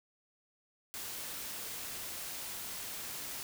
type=noise; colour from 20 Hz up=white; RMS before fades=-42 dBFS; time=0.94-3.43 s; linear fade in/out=0 ms; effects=none